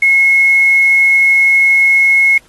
sine tone with quantisation, 2173 Hz, C#7, 35 cents flat, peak -6 dBFS, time 0.02-2.38 s, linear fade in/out 5 ms, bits 5, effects pink hiss -49 dBFS RMS until 2.48 s + AAC 32 kbps

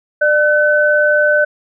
sine tone pair together, 596 / 1514.5 Hz, D5 / F#6, +25 / +40 cents, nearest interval octave + major third, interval 1615 cents, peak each -12 dBFS, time 0.21-1.45 s, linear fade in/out 10 ms, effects none

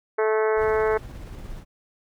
harmonic tone, 217.7 Hz, A3, 18 cents flat, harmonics 2 / 3 / 4 / 5 / 6 / 7 / 8 / 9 / 10, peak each -20 / -29 / -30 / -32 / -34 / -33 / -37 / -38 / -40 dBFS, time 0.18-0.98 s, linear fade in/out 10 ms
brown noise with tremolo, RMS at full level -36 dBFS, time 0.56-1.65 s, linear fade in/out 50 ms, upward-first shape square, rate 17 Hz, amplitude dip 25%
effects none

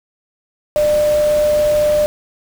sine tone in noise, 599 Hz, D5, 34 cents sharp, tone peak -11 dBFS, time 0.76-2.06 s, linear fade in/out 0 ms, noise pink, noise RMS -28 dBFS, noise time 0.76-2.06 s, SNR +14 dB, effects none

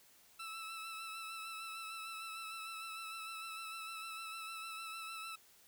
20% pulse tone with vibrato, 1318.5 Hz, E6, in tune, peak -39 dBFS, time 0.39-5.36 s, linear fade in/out 10 ms, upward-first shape sine, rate 6.6 Hz, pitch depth 27 cents each way, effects white hiss -65 dBFS RMS until 5.67 s

